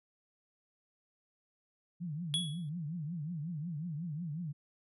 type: tone with vibrato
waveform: sine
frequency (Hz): 160.7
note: E3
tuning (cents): -44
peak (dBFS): -36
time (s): 2-4.53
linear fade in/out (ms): 20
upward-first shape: triangle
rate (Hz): 5.5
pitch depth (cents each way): 230
type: tone with exponential decay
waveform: square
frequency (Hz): 3362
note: G#7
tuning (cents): +20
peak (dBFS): -28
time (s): 2.34-2.69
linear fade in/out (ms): 0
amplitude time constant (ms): 75
effects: resampled to 32000 Hz